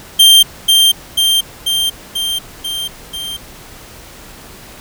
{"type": "tone with echo", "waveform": "45% pulse", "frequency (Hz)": 3164, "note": "G7", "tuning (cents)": 15, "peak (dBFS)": -3, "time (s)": [0.19, 0.43], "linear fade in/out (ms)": 10, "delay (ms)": 490, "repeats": 6, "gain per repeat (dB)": -3, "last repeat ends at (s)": 3.37, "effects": ["pink hiss -36 dBFS RMS until 4.8 s"]}